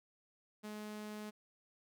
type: tone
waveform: sawtooth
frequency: 211.6 Hz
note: G#3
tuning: 33 cents sharp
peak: -40 dBFS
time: 0.63-1.31 s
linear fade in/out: 20 ms
effects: none